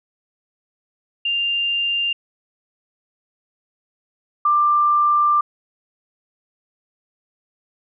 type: tone pair in turn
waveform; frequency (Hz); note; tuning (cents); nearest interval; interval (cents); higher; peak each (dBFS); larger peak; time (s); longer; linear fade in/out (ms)
sine; 2794 / 1185.6; F7 / D6; 0 / +16; octave + minor third; 1484; first; -18 / -13; second; 1.25-2.13 / 4.45-5.41; second; 5
effects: none